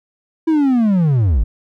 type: linear sweep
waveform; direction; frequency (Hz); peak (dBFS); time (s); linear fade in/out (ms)
triangle; down; 329.6 to 44.9; -9; 0.47-1.44; 10
effects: none